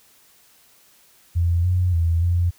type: tone with pitch steps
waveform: sine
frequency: 85.6 / 90.4 / 83.5 / 87.2 Hz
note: F2 / F#2 / E2 / F2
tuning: -34 / -40 / +23 / -2 cents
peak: -16 dBFS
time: 1.35-2.51 s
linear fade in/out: 20 ms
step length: 290 ms
effects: white hiss -55 dBFS RMS until 2.58 s